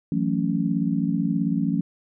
sine chord, F# minor seventh, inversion third, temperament just, 166.5 / 185 / 222 / 277.5 Hz, E3 / F#3 / A3 / C#4, +18 / 0 / +16 / +2 cents, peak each -26 dBFS, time 0.12-1.81 s, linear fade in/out 2 ms, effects none

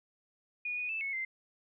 sine tone with pitch steps, 2454 / 2471 / 2636 / 2198 / 2081 Hz, D#7 / D#7 / E7 / C#7 / C7, -25 / -13 / -1 / -15 / -10 cents, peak -33 dBFS, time 0.65-1.25 s, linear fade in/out 5 ms, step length 120 ms, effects none

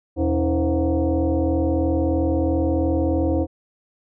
sine tone with frequency modulation, 122.5 Hz, B2, 14 cents flat, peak -17 dBFS, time 0.16-3.47 s, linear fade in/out 50 ms, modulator 202 Hz, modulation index 2.2, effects none

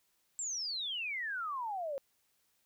sine exponential sweep, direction down, 7710 to 531 Hz, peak -35 dBFS, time 0.39-1.98 s, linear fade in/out 0 ms, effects white hiss -75 dBFS RMS until 2.65 s

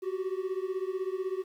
triangle beating tone pair, 370 / 386 Hz, F#4 / G4, 0 / -27 cents, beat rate 16 Hz, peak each -31 / -32 dBFS, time 0.02-1.44 s, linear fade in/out 20 ms, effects 10-bit

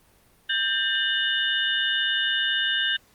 sine tone cluster, 1583 / 1796 / 2898 / 3036 / 3593 Hz, G6 / A6 / F#7 / F#7 / A7, +17 / +35 / -37 / +44 / +36 cents, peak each -26 / -31 / -26 / -34 / -28 dBFS, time 0.49-2.97 s, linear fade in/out 10 ms, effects pink hiss -59 dBFS RMS until 3.14 s + Opus 32 kbps

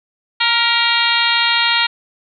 harmonic tone with a mistuned harmonic, 466.2 Hz, A#4, in tune, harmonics 2 / 3 / 4 / 5 / 6 / 7 / 8 / 9, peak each -21 / -21 / -21 / -21 / -21 / -21 / -21 / -21 dBFS, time 0.4-1.87 s, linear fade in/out 10 ms, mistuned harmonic 4, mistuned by +34 cents, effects none

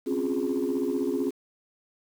sine chord, Db major seventh, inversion third, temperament equal with one note detuned, 261.6 / 277.2 / 353.3 / 415.3 Hz, C4 / Db4 / F4 / Ab4, 0 / 0 / +20 / 0 cents, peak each -29 dBFS, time 0.06-1.31 s, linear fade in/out 20 ms, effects tanh soft clip ceiling -19 dBFS + 8-bit

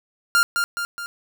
45% pulse tone with echo, 1399 Hz, F6, 3 cents sharp, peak -14 dBFS, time 0.35-0.43 s, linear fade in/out 0 ms, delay 210 ms, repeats 3, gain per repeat -5 dB, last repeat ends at 1.06 s, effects none

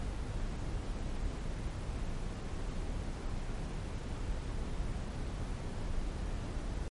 brown noise, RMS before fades -37 dBFS, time 0-6.88 s, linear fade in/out 0 ms, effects MP3 48 kbps

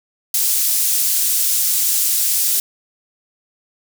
pink high-pass noise, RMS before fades -17 dBFS, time 0.34-2.6 s, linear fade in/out 2 ms, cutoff 7800 Hz, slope 12 dB/octave, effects none

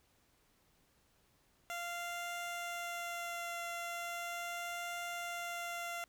15% pulse tone with vibrato, 692 Hz, F5, 16 cents flat, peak -33 dBFS, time 1.7-6.04 s, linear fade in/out 0 ms, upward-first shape triangle, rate 0.38 Hz, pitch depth 11 cents each way, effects pink hiss -72 dBFS RMS until 6.08 s

